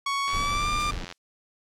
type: tone with pitch glide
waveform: sawtooth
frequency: 1113 to 1192.9 Hz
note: C#6 to D6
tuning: +7 to +27 cents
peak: -21 dBFS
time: 0.06-0.91 s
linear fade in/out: 5 ms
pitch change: +120 cents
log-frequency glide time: 0.26-0.69 s
type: click train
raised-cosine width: 0.2 ms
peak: -21 dBFS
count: 76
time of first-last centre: 0.28-1.125 s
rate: 88.8 Hz
type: noise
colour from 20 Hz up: brown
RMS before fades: -32 dBFS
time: 0.33-1.05 s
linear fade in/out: 5 ms
type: noise with exponential decay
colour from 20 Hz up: blue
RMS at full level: -33 dBFS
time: 0.8-1.18 s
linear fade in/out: 0 ms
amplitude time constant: 82 ms
effects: low-pass 7000 Hz 12 dB/octave